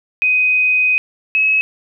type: tone pair in turn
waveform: sine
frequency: 2506 / 2569 Hz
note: D#7 / E7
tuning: +12 / -45 cents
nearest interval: unison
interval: 43 cents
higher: second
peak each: -11 dBFS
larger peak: neither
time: 0.22-0.98 / 1.35-1.61 s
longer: first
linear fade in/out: 0 ms
effects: none